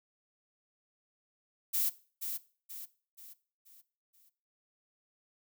violet noise with echo, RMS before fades -30 dBFS, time 1.73-1.9 s, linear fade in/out 20 ms, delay 480 ms, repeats 5, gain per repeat -7 dB, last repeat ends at 4.3 s, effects noise-tail reverb RT60 0.4 s tail -18 dB re dry

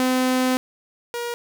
sawtooth tone pair in turn, 255.9 / 475.9 Hz, C4 / A#4, -38 / +36 cents, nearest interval major seventh, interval 1074 cents, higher second, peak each -14 / -22 dBFS, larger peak first, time 0-0.57 / 1.14-1.34 s, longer first, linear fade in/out 0 ms, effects none

